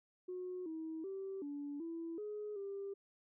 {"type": "tone with pitch steps", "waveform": "sine", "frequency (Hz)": [364.4, 320.2, 387, 287.5, 331.8, 419.6, 396.5], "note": ["F#4", "D#4", "G4", "D4", "E4", "G#4", "G4"], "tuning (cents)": [-26, 50, -22, -37, 11, 18, 20], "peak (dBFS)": -40, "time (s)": [0.28, 2.94], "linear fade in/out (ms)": 10, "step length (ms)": 380, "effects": ["tanh soft clip ceiling -36 dBFS"]}